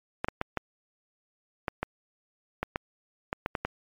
clicks, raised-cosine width 0.5 ms, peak -13 dBFS, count 12, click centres 0.245 / 0.285 / 0.414 / 0.573 / 1.682 / 1.83 / 2.63 / 2.759 / 3.329 / 3.461 / 3.552 / 3.65 s, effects MP3 96 kbps

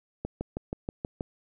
click train, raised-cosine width 2 ms, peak -18 dBFS, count 7, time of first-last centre 0.25-1.208 s, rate 6.26 Hz, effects none

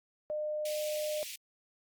sine tone, 606 Hz, D#5, 46 cents flat, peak -32 dBFS, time 0.3-1.23 s, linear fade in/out 0 ms
pink high-pass noise, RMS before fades -43 dBFS, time 0.65-1.36 s, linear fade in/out 5 ms, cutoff 2200 Hz, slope 48 dB/octave
effects Opus 48 kbps

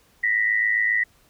sine tone pair together, 1864.7 / 1972.1 Hz, A#6 / B6, 0 / -3 cents, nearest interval minor second, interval 97 cents, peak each -23 / -20 dBFS, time 0.23-1.04 s, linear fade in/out 10 ms, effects pink hiss -59 dBFS RMS until 1.29 s

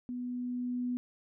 sine tone with level ramp, 246.9 Hz, B3, in tune, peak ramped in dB -35 to -30 dBFS, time 0.09-0.97 s, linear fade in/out 0 ms, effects none

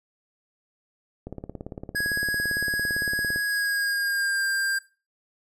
click train, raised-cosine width 2 ms, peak -21 dBFS, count 38, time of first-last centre 1.27-3.36 s, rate 17.7 Hz
square tone with pitch glide, 1661.2 to 1592.6 Hz, G#6 to G6, 0 to +27 cents, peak -24 dBFS, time 1.95-4.79 s, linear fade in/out 10 ms, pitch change -73 cents, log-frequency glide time 3.45-4.44 s
effects noise-tail reverb RT60 0.3 s tail -17 dB re dry + resampled to 32000 Hz

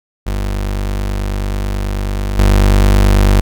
35% pulse tone with level steps, 49.22 Hz, G1, 8 cents sharp, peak -14 / -5 dBFS, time 0.26-3.41 s, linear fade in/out 10 ms, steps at 2.38 s, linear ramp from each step 5 ms, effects none

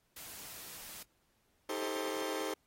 white noise, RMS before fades -48 dBFS, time 0.16-1.03 s, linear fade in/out 5 ms
sawtooth chord, A half-diminished seventh, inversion second, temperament just, 316.8 / 396 / 440 / 528 Hz, Eb4 / G4 / A4 / C5, +31 / +18 / 0 / +16 cents, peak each -37 dBFS, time 1.69-2.54 s, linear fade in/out 5 ms
effects pink hiss -75 dBFS RMS until 2.66 s + AAC 48 kbps

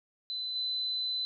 sine tone with level steps, 4021 Hz, B7, 30 cents sharp, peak -33 / -30 dBFS, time 0.3-1.25 s, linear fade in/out 0 ms, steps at 0.55 s, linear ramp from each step 10 ms, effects none

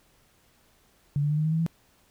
sine tone with pitch steps, 143.7 / 147.06 / 150.5 / 154.01 / 157.61 / 161.3 / 165.07 Hz, D3 / D3 / D3 / D#3 / D#3 / E3 / E3, -37 / +3 / +43 / -17 / +23 / -37 / +3 cents, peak -22 dBFS, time 1.16-1.664 s, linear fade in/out 0 ms, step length 72 ms, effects pink hiss -63 dBFS RMS until 2.1 s

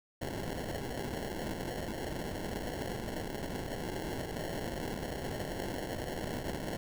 violet noise with sample-and-hold, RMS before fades -38 dBFS, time 0.21-6.77 s, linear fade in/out 5 ms, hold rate 1225 Hz, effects none

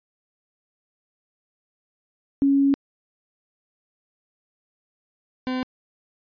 sine / 40% pulse tone pair in turn, 277.2 / 255.8 Hz, C#4 / C4, 0 / -39 cents, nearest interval minor second, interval 139 cents, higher first, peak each -15 / -23 dBFS, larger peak first, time 2.42-2.74 / 5.47-5.63 s, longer first, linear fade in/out 0 ms, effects resampled to 11025 Hz

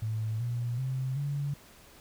sine tone with pitch steps, 110 / 119.96 / 130.81 / 142.65 Hz, A2 / B2 / C3 / C#3, 0 / -50 / 0 / +50 cents, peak -29 dBFS, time 0.02-1.54 s, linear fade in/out 5 ms, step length 380 ms, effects pink hiss -55 dBFS RMS until 2 s

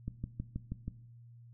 click train, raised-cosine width 5 ms, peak -24 dBFS, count 6, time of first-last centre 0.08-0.88 s, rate 6.25 Hz, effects noise-tail reverb RT60 0.7 s tail -17 dB re dry + added 118 Hz sine -52 dBFS peak until 1.53 s

